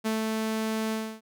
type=tone with ADSR envelope; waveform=sawtooth; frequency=220 Hz; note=A3; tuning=in tune; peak=-21 dBFS; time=0.04-1.21 s; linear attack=23 ms; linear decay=150 ms; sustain=-2 dB; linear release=290 ms; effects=none